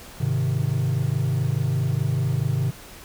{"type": "chord", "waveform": "triangle", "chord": "Ab major", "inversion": "none", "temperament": "equal", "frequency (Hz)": [103.83, 130.81, 155.56], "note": ["Ab2", "C3", "Eb3"], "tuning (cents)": [0, 0, 0], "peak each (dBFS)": [-24, -20, -24], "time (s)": [0.2, 2.71], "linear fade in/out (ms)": 10, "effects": ["tanh soft clip ceiling -11 dBFS", "pink hiss -43 dBFS RMS until 3.04 s"]}